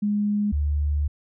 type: tone pair in turn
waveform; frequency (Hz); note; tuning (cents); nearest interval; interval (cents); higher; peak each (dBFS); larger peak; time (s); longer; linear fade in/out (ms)
sine; 206.9 / 73.38; G#3 / D2; -6 / -1; octave + tritone; 1795; first; -20; neither; 0.02-0.52 / 0.52-1.08; second; 10
effects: none

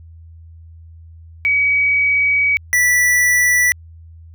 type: tone pair in turn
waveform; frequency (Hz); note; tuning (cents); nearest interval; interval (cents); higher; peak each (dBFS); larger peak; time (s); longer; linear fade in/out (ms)
sine / square; 2269 / 1964; C#7 / B6; +40 / -10; major second; 250; first; -12; neither; 1.45-2.57 / 2.73-3.72; first; 0
effects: added 82 Hz sine -37 dBFS peak until 4.34 s

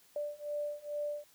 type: beating tone pair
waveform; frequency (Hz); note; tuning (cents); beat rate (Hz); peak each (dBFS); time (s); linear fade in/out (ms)
sine; 587.3 / 589.6; D5 / D5; 0 / +7; 2.3; -39 / -38; 0.16-1.24; 2
effects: white hiss -64 dBFS RMS until 1.34 s

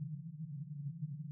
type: band-pass noise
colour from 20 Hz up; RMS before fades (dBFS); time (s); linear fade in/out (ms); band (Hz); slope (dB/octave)
pink; -44; 0-1.31; 0; 140 to 160; 96
effects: none

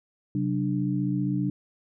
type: tone cluster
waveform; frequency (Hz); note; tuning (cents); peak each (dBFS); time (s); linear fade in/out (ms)
sine; 133.4 / 188.8 / 296.2; C3 / F#3 / D4; +34 / +35 / +15; -28; 0.35-1.5; 2
effects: none

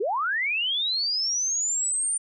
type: linear sweep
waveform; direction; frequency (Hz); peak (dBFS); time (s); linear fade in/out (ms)
sine; up; 350 to 9120; -23; 0-2.18; 10
effects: none

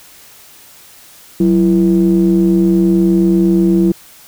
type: ring-modulated tone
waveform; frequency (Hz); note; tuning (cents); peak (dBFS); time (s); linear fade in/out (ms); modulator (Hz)
triangle; 73.8; D2; +9; -3; 1.4-3.92; 5; 261
effects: white hiss -41 dBFS RMS until 4.27 s

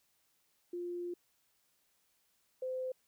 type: tone pair in turn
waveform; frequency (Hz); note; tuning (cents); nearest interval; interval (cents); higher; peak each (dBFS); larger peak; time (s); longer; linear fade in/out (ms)
sine; 350.8 / 514.5; F4 / C5; +8 / -29; perfect fifth; 663; second; -37 / -35; second; 0.73-1.14 / 2.62-2.92; first; 5
effects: white hiss -75 dBFS RMS until 3.07 s

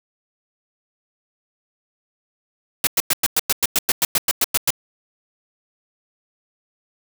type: noise bursts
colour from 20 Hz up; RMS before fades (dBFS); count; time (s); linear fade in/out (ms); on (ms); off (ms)
white; -17; 15; 2.84-4.705; 2; 31; 100
effects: none

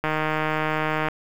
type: click train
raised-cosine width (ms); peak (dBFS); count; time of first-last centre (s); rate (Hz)
0.5; -9; 163; 0.04-1.085; 155
effects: 7-bit

